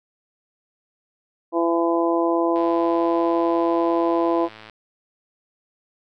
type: harmonic tone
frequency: 168.4 Hz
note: E3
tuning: 37 cents sharp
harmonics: 2 / 3 / 4 / 5 / 6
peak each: -20 / -25 / -24 / -30 / -26 dBFS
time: 1.52-4.49 s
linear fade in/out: 50 ms
type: click train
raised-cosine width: 0.3 ms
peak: -25 dBFS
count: 234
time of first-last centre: 2.56-4.698 s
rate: 109 Hz
effects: none